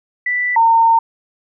sine tone pair in turn, 1975.5 / 912.6 Hz, B6 / A#5, 0 / -37 cents, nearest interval octave + minor second, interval 1337 cents, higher first, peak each -15 / -8 dBFS, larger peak second, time 0.26-0.56 / 0.56-0.99 s, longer second, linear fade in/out 5 ms, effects none

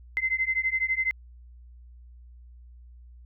sine beating tone pair, 2059 / 2071 Hz, C7 / C7, -28 / -18 cents, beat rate 12 Hz, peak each -27 dBFS, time 0.17-1.11 s, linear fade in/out 0 ms, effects added 60 Hz sine -46 dBFS peak until 3.25 s

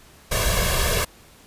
pink noise with comb filter, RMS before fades -21 dBFS, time 0.31-1.05 s, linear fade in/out 10 ms, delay 1.8 ms, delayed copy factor +0.85, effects pink hiss -50 dBFS RMS until 1.46 s + resampled to 32000 Hz

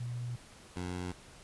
sine / 15% pulse tone pair in turn, 121.3 / 89.9 Hz, B2 / F#2, -31 / -49 cents, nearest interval perfect fourth, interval 518 cents, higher first, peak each -35 / -30 dBFS, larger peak second, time 0-0.36 / 0.76-1.12 s, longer neither, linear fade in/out 5 ms, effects pink hiss -55 dBFS RMS until 1.43 s + resampled to 24000 Hz

